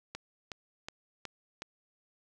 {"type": "click train", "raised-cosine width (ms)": 0.2, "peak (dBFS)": -22, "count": 5, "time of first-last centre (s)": [0.15, 1.621], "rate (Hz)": 2.72, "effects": []}